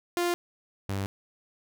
sawtooth tone pair in turn, 349.2 / 97.99 Hz, F4 / G2, 0 / 0 cents, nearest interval octave + minor seventh, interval 2200 cents, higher first, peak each -21 / -25 dBFS, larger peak first, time 0.17-0.34 / 0.89-1.06 s, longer neither, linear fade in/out 0 ms, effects none

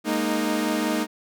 sawtooth chord, Ab suspended second, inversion none, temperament equal with one note detuned, 207.7 / 233.1 / 309 Hz, Ab3 / Bb3 / Eb4, 0 / 0 / -12 cents, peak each -25 / -23 / -21 dBFS, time 0.04-1.07 s, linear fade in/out 50 ms, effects none

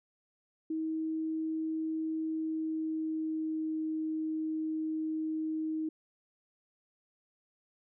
sine tone with pitch glide, 318.1 to 314.8 Hz, D#4 to D#4, +38 to +20 cents, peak -31 dBFS, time 0.7-5.89 s, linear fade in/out 5 ms, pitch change -18 cents, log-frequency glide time 2.24-3.8 s, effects none

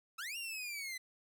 sawtooth linear two-way sweep, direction up then down, 1244.5 to 2827 to 2007 Hz, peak -37 dBFS, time 0.18-0.98 s, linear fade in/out 10 ms, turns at 0.37 s, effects none

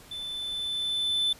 triangle tone with level ramp, 3520 Hz, A7, in tune, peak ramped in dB -33 to -21 dBFS, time 0.11-1.33 s, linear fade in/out 5 ms, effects pink hiss -51 dBFS RMS until 1.39 s + resampled to 32000 Hz

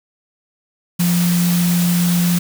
sine tone in noise, 174.61 Hz, F3, in tune, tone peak -13 dBFS, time 0.99-2.39 s, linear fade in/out 10 ms, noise white, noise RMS -24 dBFS, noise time 0.99-2.39 s, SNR +8 dB, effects none

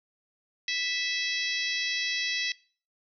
harmonic tone with a mistuned harmonic, 659.3 Hz, E5, in tune, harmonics 3 / 4 / 5 / 6 / 7 / 8 / 9, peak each -33 / -34 / -36 / -34 / -38 / -37 / -41 dBFS, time 0.68-2.52 s, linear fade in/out 2 ms, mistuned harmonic 4, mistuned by -22 cents, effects noise-tail reverb RT60 0.4 s tail -20 dB re dry

